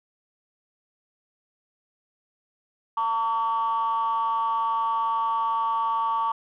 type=ring-modulated tone; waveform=triangle; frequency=115.6 Hz; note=A#2; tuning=14 cents flat; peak=-16 dBFS; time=2.97-6.32 s; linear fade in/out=5 ms; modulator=1020 Hz; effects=tanh soft clip ceiling -16 dBFS